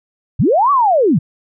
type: linear two-way sweep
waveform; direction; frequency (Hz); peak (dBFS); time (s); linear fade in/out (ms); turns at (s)
sine; up then down; 78 to 1168 to 120.4; -9; 0.39-1.19; 10; 0.71
effects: none